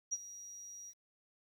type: tone with ADSR envelope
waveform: sine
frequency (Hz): 5750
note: F8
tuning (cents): +50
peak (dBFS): -31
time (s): 0.11-0.94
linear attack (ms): 21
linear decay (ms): 37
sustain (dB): -16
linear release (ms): 53
effects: 11-bit